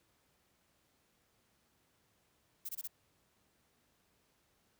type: noise bursts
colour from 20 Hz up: violet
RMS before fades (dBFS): -41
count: 4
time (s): 2.65-2.877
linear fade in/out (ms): 10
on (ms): 41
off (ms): 21
effects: pink hiss -74 dBFS RMS until 4.79 s + high-pass 60 Hz 12 dB/octave